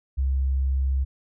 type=tone; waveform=sine; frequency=66.8 Hz; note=C2; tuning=36 cents sharp; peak=-20 dBFS; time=0.17-1.05 s; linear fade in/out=20 ms; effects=none